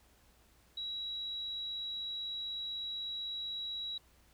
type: tone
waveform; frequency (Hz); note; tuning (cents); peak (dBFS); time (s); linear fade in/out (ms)
sine; 3884; B7; -30; -37; 0.77-3.98; 5
effects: added 60 Hz sine -67 dBFS peak until 4.33 s + pink hiss -67 dBFS RMS until 4.33 s